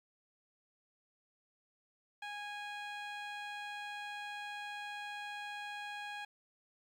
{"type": "tone with low-pass filter", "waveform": "15% pulse", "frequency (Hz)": 825, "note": "G#5", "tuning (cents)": -12, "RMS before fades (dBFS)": -44, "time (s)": [2.22, 6.25], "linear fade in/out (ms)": 5, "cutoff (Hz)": 4600, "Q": 0.65, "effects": ["11-bit"]}